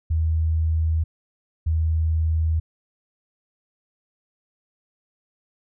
sine tone pair in turn, 80.1 / 80.1 Hz, E2 / E2, -49 / -49 cents, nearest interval unison, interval 0 cents, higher neither, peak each -18 dBFS, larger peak neither, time 0.1-1.04 / 1.66-2.6 s, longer neither, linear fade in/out 10 ms, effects none

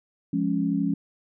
sine chord, Db major, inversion first, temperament equal, 174.61 / 207.7 / 277.2 Hz, F3 / Ab3 / Db4, 0 / 0 / 0 cents, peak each -27 / -27 / -25 dBFS, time 0.33-0.94 s, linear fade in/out 5 ms, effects none

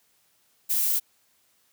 violet noise, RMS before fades -24 dBFS, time 0.69-1 s, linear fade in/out 20 ms, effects white hiss -66 dBFS RMS until 1.72 s + high-pass 60 Hz 12 dB/octave

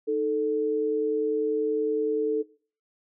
sine tone pair together, 309.6 / 440 Hz, D#4 / A4, -9 / 0 cents, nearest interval tritone, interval 609 cents, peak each -31 / -23 dBFS, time 0.07-2.43 s, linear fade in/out 20 ms, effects noise-tail reverb RT60 0.4 s tail -19 dB re dry

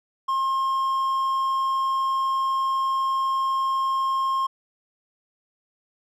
triangle tone, 1068 Hz, C6, 35 cents sharp, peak -19 dBFS, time 0.28-4.47 s, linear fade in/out 10 ms, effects none

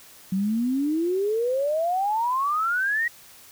sine exponential sweep, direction up, 185 to 1922 Hz, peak -21 dBFS, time 0.32-3.08 s, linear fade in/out 5 ms, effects white hiss -49 dBFS RMS until 3.51 s

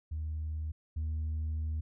sine tone pair in turn, 77.78 / 78.19 Hz, D#2 / D#2, 0 / +9 cents, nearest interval unison, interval 9 cents, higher second, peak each -32 / -29 dBFS, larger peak second, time 0.11-0.72 / 0.96-1.81 s, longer second, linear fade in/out 10 ms, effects tanh soft clip ceiling -30 dBFS

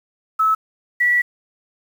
sine tone pair in turn, 1300 / 1947.8 Hz, E6 / B6, -24 / -24 cents, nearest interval perfect fifth, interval 700 cents, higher second, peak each -13 dBFS, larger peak neither, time 0.39-0.55 / 1-1.22 s, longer second, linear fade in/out 10 ms, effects 7-bit

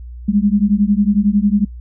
sine beating tone pair, 199.6 / 210.6 Hz, G3 / G#3, +32 / +24 cents, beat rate 11 Hz, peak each -14 dBFS, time 0.28-1.65 s, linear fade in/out 10 ms, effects noise-tail reverb RT60 0.1 s tail -25 dB re dry + added 60 Hz sine -29 dBFS peak until 1.8 s

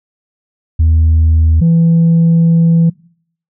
sine tone pair in turn, 80 / 166.22 Hz, D#2 / E3, +49 / +15 cents, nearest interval octave + minor second, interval 1266 cents, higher second, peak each -4 dBFS, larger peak neither, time 0.79-1.61 / 1.61-2.9 s, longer second, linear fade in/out 10 ms, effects noise-tail reverb RT60 0.6 s tail -25 dB re dry + tanh soft clip ceiling -4 dBFS

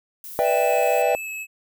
violet noise, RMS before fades -37 dBFS, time 0.24-1.02 s, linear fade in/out 0 ms
triangle chord, E minor seventh, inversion second, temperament just, 494.4 / 593.3 / 659.3 / 791.1 Hz, B4 / D5 / E5 / G5, +2 / +18 / 0 / +16 cents, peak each -21 dBFS, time 0.39-1.15 s, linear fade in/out 0 ms
square tone with vibrato, 2599 Hz, E7, 25 cents flat, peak -30 dBFS, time 0.43-1.47 s, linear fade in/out 50 ms, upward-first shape square, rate 1.8 Hz, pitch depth 8 cents each way
effects none

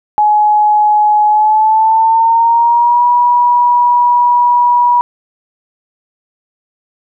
sine tone with pitch glide, 843 to 968.4 Hz, G#5 to B5, +26 to -34 cents, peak -6 dBFS, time 0.18-5.01 s, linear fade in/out 0 ms, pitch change +240 cents, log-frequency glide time 1.27-3.05 s, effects none

